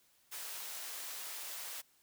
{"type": "high-pass noise", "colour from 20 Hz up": "white", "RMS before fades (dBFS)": -44, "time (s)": [0.31, 1.82], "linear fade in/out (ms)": 20, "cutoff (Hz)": 560, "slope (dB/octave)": 12, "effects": ["white hiss -70 dBFS RMS until 2.02 s"]}